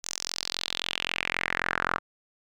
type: tone with band-pass filter sweep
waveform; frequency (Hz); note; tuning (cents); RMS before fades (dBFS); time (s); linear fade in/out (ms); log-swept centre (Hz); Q
sawtooth; 43.78; F1; +5; -31; 0.03-1.99; 20; 6600 to 1300; 3.4
effects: none